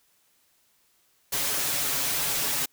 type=noise with comb filter; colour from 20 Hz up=white; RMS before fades=-27 dBFS; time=1.32-2.66 s; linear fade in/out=10 ms; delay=7.1 ms; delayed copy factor=+0.65; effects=white hiss -66 dBFS RMS until 2.72 s